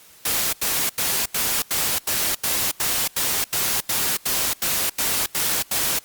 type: noise bursts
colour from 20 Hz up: white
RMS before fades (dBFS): -22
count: 16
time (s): 0.25-5.99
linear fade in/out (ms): 5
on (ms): 280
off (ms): 84
effects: white hiss -49 dBFS RMS until 6.04 s + Opus 48 kbps